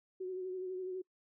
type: tone with vibrato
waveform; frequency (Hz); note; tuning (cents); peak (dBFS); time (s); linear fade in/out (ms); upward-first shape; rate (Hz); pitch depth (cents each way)
sine; 370.6; F#4; +3; -37; 0.2-1.02; 10; sine; 12; 32
effects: noise-tail reverb RT60 0.1 s tail -26 dB re dry